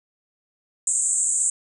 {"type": "band-pass noise", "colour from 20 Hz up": "white", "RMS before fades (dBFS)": -22, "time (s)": [0.87, 1.5], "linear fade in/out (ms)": 2, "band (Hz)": [7100, 8600], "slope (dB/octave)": 96, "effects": []}